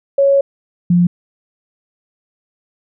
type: tone pair in turn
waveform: sine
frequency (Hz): 554.4 / 175.48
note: C#5 / F3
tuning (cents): 0 / +9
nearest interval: octave + minor sixth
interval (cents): 1991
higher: first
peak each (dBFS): -8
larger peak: neither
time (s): 0.18-0.41 / 0.9-1.07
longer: first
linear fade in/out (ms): 5
effects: none